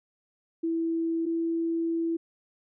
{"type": "tone pair in turn", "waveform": "sine", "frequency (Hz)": [329.6, 331.5], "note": ["E4", "E4"], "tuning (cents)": [0, 10], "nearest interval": "unison", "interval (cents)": 10, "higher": "second", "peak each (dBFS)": [-25, -25], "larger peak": "neither", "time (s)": [[0.63, 1.26], [1.26, 2.17]], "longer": "second", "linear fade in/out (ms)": 10, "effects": []}